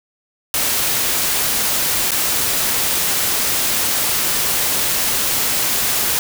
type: noise with dropouts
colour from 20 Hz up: white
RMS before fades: -18 dBFS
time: 0.54-6.19 s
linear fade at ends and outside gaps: 1 ms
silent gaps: 2.108-2.117 s
effects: none